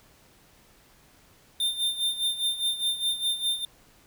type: tone with tremolo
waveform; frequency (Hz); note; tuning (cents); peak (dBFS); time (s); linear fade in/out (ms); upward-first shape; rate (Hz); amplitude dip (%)
square; 3607; A7; +42; -23; 1.6-3.65; 2; sine; 4.9; 75
effects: pink hiss -58 dBFS RMS until 4.06 s